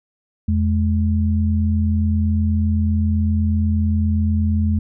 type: tone pair together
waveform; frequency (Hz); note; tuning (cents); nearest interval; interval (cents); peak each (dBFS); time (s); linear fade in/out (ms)
sine; 84.49 / 212.4; E2 / G#3; +43 / +39; octave + major third; 1596; -16 / -20; 0.48-4.79; 5
effects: none